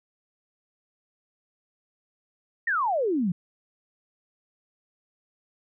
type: exponential sweep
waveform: sine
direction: down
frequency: 1904 to 164.7 Hz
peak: -22 dBFS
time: 2.67-3.32 s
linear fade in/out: 5 ms
effects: none